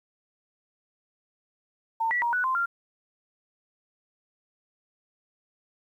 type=tone with pitch steps; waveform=sine; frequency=904 / 1950 / 946 / 1479 / 1041 / 1388 Hz; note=A5 / B6 / A#5 / F#6 / C6 / F6; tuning=+47 / -23 / +25 / -1 / -9 / -11 cents; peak=-23 dBFS; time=2-2.66 s; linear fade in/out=10 ms; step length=110 ms; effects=10-bit